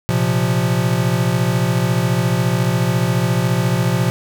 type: chord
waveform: square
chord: Bb suspended second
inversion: none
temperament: equal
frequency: 116.54 / 130.81 / 174.61 Hz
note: Bb2 / C3 / F3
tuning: 0 / 0 / 0 cents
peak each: -20 dBFS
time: 0.09-4.1 s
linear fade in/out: 0 ms
effects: none